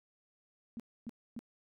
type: tone bursts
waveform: sine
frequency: 231.2 Hz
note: A#3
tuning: 14 cents flat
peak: -39 dBFS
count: 3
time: 0.77-1.391 s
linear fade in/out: 0 ms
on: 27 ms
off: 270 ms
effects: none